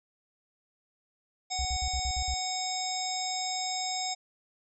harmonic tone, 744 Hz, F#5, 9 cents sharp, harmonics 1 / 3 / 5 / 7 / 9 / 10, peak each -34 / -41 / -39 / -36 / -44 / -37 dBFS, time 1.5-4.15 s, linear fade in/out 20 ms
sine tone bursts, 66.7 Hz, C2, 34 cents sharp, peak -30 dBFS, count 7, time 1.59-2.34 s, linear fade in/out 0 ms, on 60 ms, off 55 ms
effects none

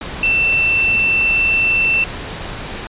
sine tone in noise, 2678 Hz, E7, 27 cents sharp, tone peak -12 dBFS, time 0.23-2.04 s, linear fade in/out 2 ms, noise pink, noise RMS -27 dBFS, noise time 0.01-2.87 s, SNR +12 dB, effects resampled to 8000 Hz

